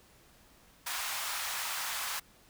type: high-pass noise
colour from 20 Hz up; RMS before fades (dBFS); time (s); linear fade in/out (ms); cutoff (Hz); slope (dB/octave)
pink; -36; 0.86-2.2; 10; 870; 24
effects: pink hiss -61 dBFS RMS until 2.49 s